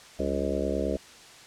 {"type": "harmonic tone with a mistuned harmonic", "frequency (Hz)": 69.3, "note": "C#2", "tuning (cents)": 0, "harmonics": [1, 3, 4, 5, 6, 7, 8, 9], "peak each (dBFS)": [-34, -34, -34, -34, -34, -34, -34, -34], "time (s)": [0.19, 0.97], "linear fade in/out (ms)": 5, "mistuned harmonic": 3, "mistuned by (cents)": -120, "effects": ["white hiss -49 dBFS RMS until 1.46 s", "low-pass 7000 Hz 12 dB/octave"]}